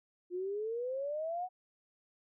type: exponential sweep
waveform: sine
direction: up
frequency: 349.2 to 748 Hz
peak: -34 dBFS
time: 0.3-1.49 s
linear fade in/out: 50 ms
effects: none

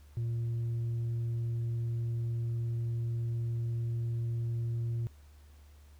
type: tone with tanh clipping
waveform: sine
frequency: 116.54 Hz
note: A#2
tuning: in tune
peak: -31 dBFS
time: 0.17-5.07 s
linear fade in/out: 0 ms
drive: 2 dB
effects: added 73 Hz sine -53 dBFS peak until 5.99 s + pink hiss -66 dBFS RMS until 5.99 s

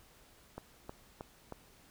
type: click train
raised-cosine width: 1 ms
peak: -28 dBFS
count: 4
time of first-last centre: 0.58-1.523 s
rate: 3.18 Hz
effects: pink hiss -62 dBFS RMS until 1.9 s

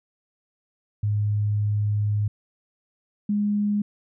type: tone pair in turn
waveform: sine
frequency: 104.3 / 206.5 Hz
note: G#2 / G#3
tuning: +8 / -10 cents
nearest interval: octave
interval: 1182 cents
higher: second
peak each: -20 dBFS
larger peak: neither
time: 1.03-2.28 / 3.29-3.82 s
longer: first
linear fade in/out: 5 ms
effects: none

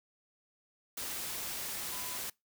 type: tone in noise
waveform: sine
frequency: 1002 Hz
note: B5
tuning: 25 cents sharp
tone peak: -49 dBFS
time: 1.92-2.17 s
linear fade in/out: 5 ms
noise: white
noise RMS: -39 dBFS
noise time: 0.97-2.3 s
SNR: -13 dB
effects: noise-tail reverb RT60 0.2 s tail -24 dB re dry

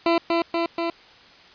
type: tone with echo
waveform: 20% pulse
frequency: 336.3 Hz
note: E4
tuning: 35 cents sharp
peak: -12 dBFS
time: 0.06-0.18 s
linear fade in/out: 2 ms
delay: 240 ms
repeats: 3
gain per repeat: -2 dB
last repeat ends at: 0.9 s
effects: white hiss -49 dBFS RMS until 1.54 s + resampled to 11025 Hz

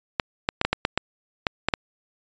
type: clicks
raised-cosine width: 0.3 ms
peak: -4 dBFS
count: 10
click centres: 0.198 / 0.489 / 0.614 / 0.65 / 0.73 / 0.851 / 0.976 / 1.468 / 1.686 / 1.738 s
effects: resampled to 16000 Hz

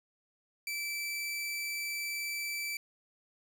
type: tone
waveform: sawtooth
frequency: 2323 Hz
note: D7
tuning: 20 cents flat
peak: -31 dBFS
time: 0.67-2.77 s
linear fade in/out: 2 ms
effects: none

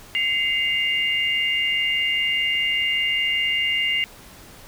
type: tone cluster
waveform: sine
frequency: 2067 / 2212 / 2809 Hz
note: C7 / C#7 / F7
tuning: -22 / -4 / +9 cents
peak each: -23 / -29 / -22 dBFS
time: 0.15-4.04 s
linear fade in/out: 0 ms
effects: pink hiss -45 dBFS RMS until 4.67 s

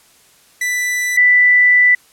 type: tone pair in turn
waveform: 45% pulse / sine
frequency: 1981 / 1981 Hz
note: B6 / B6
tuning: +5 / +5 cents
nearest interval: unison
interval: 0 cents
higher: neither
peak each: -16 / -7 dBFS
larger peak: second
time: 0.61-1.17 / 1.17-1.95 s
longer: second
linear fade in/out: 5 ms
effects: white hiss -50 dBFS RMS until 2.12 s + low-pass 12000 Hz 12 dB/octave

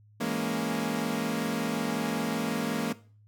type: chord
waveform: sawtooth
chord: A# half-diminished seventh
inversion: second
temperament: equal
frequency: 164.81 / 207.7 / 233.1 / 277.2 Hz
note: E3 / G#3 / A#3 / C#4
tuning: 0 / 0 / 0 / 0 cents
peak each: -33 / -30 / -27 / -31 dBFS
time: 0.2-2.93 s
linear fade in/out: 10 ms
effects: noise-tail reverb RT60 0.4 s tail -17 dB re dry + added 105 Hz sine -55 dBFS peak until 3.27 s

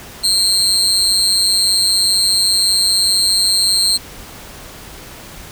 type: tone with amplitude modulation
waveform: 30% pulse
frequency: 4186 Hz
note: C8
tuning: in tune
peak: -5 dBFS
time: 0.23-3.98 s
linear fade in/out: 20 ms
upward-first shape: sine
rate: 195 Hz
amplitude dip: 85%
effects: pink hiss -35 dBFS RMS until 5.51 s

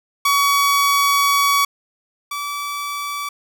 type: tone pair in turn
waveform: sawtooth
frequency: 1130 / 1152.4 Hz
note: C#6 / D6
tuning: +33 / -33 cents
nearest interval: unison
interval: 34 cents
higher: second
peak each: -10 / -20 dBFS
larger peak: first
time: 0.25-1.65 / 2.31-3.29 s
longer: first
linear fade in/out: 5 ms
effects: none

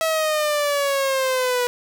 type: exponential sweep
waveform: sawtooth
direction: down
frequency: 650 to 487.2 Hz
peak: -15 dBFS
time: 0.01-1.67 s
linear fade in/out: 0 ms
effects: none

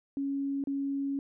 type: tone with dropouts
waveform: sine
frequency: 277.2 Hz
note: C#4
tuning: in tune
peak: -29 dBFS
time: 0.17-1.19 s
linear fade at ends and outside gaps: 1 ms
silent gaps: 0.639-0.672 s
effects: none

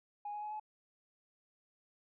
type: tone with pitch steps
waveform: sine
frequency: 826 / 835.1 / 844.3 / 853.6 Hz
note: G#5 / G#5 / G#5 / G#5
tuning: -10 / +9 / +28 / +47 cents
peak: -38 dBFS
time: 0.25-0.598 s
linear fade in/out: 5 ms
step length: 87 ms
effects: tanh soft clip ceiling -35 dBFS

